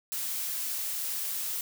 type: noise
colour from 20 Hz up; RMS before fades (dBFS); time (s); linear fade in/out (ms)
blue; -33; 0.12-1.61; 0
effects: none